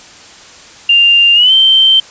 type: tone with pitch glide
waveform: sine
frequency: 2794 to 3118 Hz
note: F7 to G7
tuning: 0 to -10 cents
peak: -4 dBFS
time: 0.89-2 s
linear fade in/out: 5 ms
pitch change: +190 cents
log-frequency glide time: 1.34-1.53 s
effects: white hiss -36 dBFS RMS until 2.1 s + resampled to 16000 Hz